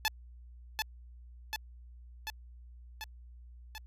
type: tone with echo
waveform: 10% pulse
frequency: 868 Hz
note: A5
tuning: 24 cents flat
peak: -19 dBFS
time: 0.05-0.08 s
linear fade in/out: 0 ms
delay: 740 ms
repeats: 5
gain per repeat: -3 dB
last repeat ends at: 3.78 s
effects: added 60 Hz sine -49 dBFS peak until 3.86 s + resampled to 32000 Hz